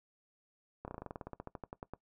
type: slowing click train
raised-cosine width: 1 ms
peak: -28 dBFS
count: 19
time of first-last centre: 0.85-1.936 s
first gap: 29 ms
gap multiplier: 1.08
effects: noise-tail reverb RT60 0.1 s tail -19 dB re dry